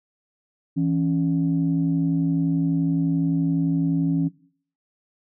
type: tone pair together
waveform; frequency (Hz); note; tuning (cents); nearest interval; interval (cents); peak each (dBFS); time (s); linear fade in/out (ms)
sine; 164.81 / 276.5; E3 / C#4; 0 / -4; major sixth; 896; -21; 0.76-4.29; 20
effects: noise-tail reverb RT60 0.5 s tail -18 dB re dry + tanh soft clip ceiling -12 dBFS